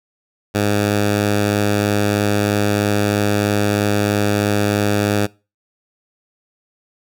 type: tone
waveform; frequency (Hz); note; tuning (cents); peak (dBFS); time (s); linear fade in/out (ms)
10% pulse; 103.1; G#2; -12; -7; 0.54-5.27; 20
effects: noise-tail reverb RT60 0.3 s tail -23 dB re dry